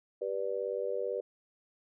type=chord; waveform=sine; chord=G major; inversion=none; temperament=just; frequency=392 / 490 / 588 Hz; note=G4 / B4 / D5; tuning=0 / -14 / +2 cents; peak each=-37 / -34 / -37 dBFS; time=0.21-1.21 s; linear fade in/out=10 ms; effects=none